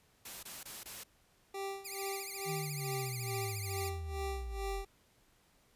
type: noise bursts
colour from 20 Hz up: white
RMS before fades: -46 dBFS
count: 4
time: 0.25-1.036 s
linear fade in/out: 5 ms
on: 180 ms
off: 22 ms
type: tone with tremolo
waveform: 25% pulse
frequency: 392 Hz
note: G4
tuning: in tune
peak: -33 dBFS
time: 1.54-4.85 s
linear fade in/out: 5 ms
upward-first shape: sine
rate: 2.3 Hz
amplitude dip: 85%
type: tone with vibrato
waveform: 5% pulse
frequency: 2262 Hz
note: C#7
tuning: 34 cents sharp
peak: -32 dBFS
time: 1.84-3.9 s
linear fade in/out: 20 ms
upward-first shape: triangle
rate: 14 Hz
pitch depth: 200 cents each way
type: linear sweep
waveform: sine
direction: down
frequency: 159.4 to 40.04 Hz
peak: -38 dBFS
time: 2.45-4.85 s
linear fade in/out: 50 ms
effects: pink hiss -69 dBFS RMS until 5.75 s + resampled to 32000 Hz